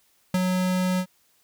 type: tone with ADSR envelope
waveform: square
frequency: 183.8 Hz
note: F#3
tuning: 11 cents flat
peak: -19 dBFS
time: 0.34-1.06 s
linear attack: 4 ms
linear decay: 32 ms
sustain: -3 dB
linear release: 70 ms
effects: white hiss -64 dBFS RMS until 1.43 s